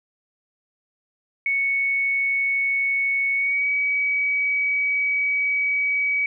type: tone with pitch glide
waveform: sine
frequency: 2217 to 2271 Hz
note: C#7 to C#7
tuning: 0 to +41 cents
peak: -19 dBFS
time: 1.46-6.26 s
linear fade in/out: 2 ms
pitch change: +41 cents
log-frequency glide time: 3.35-3.68 s
effects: none